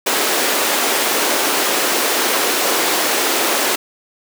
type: high-pass noise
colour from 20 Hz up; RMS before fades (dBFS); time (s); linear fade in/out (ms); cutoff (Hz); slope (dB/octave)
pink; -17; 0.06-3.76; 10; 310; 24
effects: none